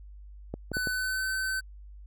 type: clicks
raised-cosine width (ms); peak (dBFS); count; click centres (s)
2; -20; 4; 0.54 / 0.717 / 0.769 / 0.872
type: tone with pitch glide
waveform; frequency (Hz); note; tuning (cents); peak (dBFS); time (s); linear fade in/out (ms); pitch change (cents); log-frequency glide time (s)
square; 1500 to 1530.6; F#6 to G6; +23 to -42; -29; 0.73-1.61; 20; +35; 0.87-1.28
effects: added 50 Hz sine -44 dBFS peak until 2.06 s